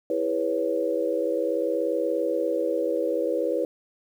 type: chord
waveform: sine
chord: C# minor seventh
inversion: first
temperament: equal with one note detuned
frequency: 329.6 / 406.5 / 493.9 / 554.4 Hz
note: E4 / G#4 / B4 / C#5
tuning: 0 / -37 / 0 / 0 cents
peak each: -29 / -31 / -26 / -28 dBFS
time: 0.1-3.65 s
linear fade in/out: 2 ms
effects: 9-bit